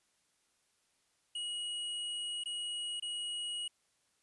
square tone with dropouts, 2901 Hz, F#7, 35 cents flat, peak -37 dBFS, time 1.35-3.68 s, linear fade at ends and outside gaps 5 ms, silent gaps 2.438-2.457 / 2.999-3.023 s, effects white hiss -75 dBFS RMS until 4.22 s + resampled to 24000 Hz

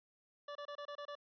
25% pulse tone bursts, 580 Hz, D5, 22 cents flat, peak -40 dBFS, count 7, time 0.48-1.153 s, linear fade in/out 5 ms, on 73 ms, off 27 ms, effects resampled to 11025 Hz

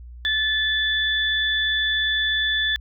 sine tone pair together, 1743 / 3472 Hz, A6 / A7, -17 / -24 cents, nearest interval octave, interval 1193 cents, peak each -22 dBFS, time 0.25-2.76 s, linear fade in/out 0 ms, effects added 60 Hz sine -37 dBFS peak until 2.8 s

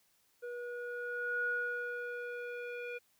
square tone with low-pass filter sweep, 483.7 Hz, B4, 36 cents flat, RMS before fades -39 dBFS, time 0.42-2.99 s, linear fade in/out 20 ms, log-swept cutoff 1100 to 2200 Hz, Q 9.6, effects white hiss -72 dBFS RMS until 3.19 s

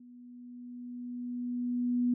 sine tone with level ramp, 244.7 Hz, B3, 16 cents flat, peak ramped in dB -50 to -24 dBFS, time 0-2.14 s, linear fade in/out 5 ms, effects none

